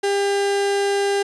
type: tone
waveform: 35% pulse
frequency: 400 Hz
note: G4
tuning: 35 cents sharp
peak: -16 dBFS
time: 0.03-1.23 s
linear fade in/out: 10 ms
effects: resampled to 24000 Hz